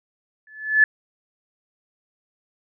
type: tone with exponential growth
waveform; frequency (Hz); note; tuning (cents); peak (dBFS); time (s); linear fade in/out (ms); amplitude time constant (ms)
sine; 1730; A6; -30; -8; 0.47-0.84; 2; 79
effects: none